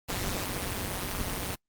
pink noise with amplitude modulation, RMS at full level -29 dBFS, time 0.08-1.56 s, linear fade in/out 20 ms, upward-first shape sine, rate 189 Hz, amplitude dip 90%, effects noise-tail reverb RT60 0.1 s tail -24 dB re dry + Opus 48 kbps

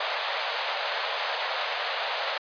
pink band-pass noise, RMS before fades -30 dBFS, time 0-2.38 s, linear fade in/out 5 ms, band 530 to 4500 Hz, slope 48 dB/octave, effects resampled to 11025 Hz

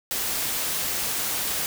white noise, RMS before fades -27 dBFS, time 0.11-1.66 s, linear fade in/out 0 ms, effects none

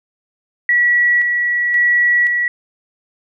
sine tone with tremolo, 1935 Hz, B6, 36 cents flat, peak -10 dBFS, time 0.69-2.48 s, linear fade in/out 2 ms, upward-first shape square, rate 0.95 Hz, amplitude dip 35%, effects none

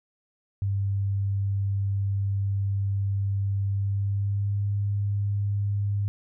sine tone with pitch glide, 99 to 101.26 Hz, G2 to G#2, +18 to -43 cents, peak -23 dBFS, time 0.62-6.08 s, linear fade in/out 0 ms, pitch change +39 cents, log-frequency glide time 3.71-4.66 s, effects none

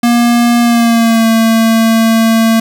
square tone with pitch glide, 237.6 to 225 Hz, A#3 to A3, +33 to +39 cents, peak -7 dBFS, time 0.03-2.6 s, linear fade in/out 5 ms, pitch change -94 cents, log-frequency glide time 0.61-1.26 s, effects 8-bit

